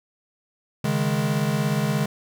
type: chord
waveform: square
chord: C# suspended second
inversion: none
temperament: equal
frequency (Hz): 138.59 / 155.56 / 207.7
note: C#3 / D#3 / G#3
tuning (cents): 0 / 0 / 0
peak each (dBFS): -26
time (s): 0.84-2.06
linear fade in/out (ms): 5
effects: none